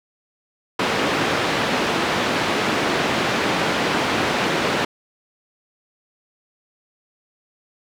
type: band-pass noise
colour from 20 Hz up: pink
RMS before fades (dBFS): -21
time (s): 0.79-4.85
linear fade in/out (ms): 5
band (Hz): 210 to 3400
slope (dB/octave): 12
effects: none